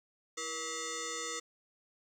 sine tone with frequency modulation, 2755 Hz, F7, 24 cents flat, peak -35 dBFS, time 0.37-1.4 s, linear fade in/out 10 ms, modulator 808 Hz, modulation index 5.8, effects tanh soft clip ceiling -31 dBFS + 11-bit

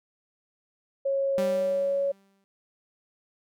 sine tone with pitch glide, 548 to 557.6 Hz, C#5 to C#5, -20 to +10 cents, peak -23 dBFS, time 1.05-2.12 s, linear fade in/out 10 ms, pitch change +30 cents, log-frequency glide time 1.48-1.6 s
sawtooth tone with exponential decay, 196 Hz, G3, in tune, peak -25 dBFS, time 1.38-2.44 s, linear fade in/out 0 ms, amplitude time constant 230 ms
effects none

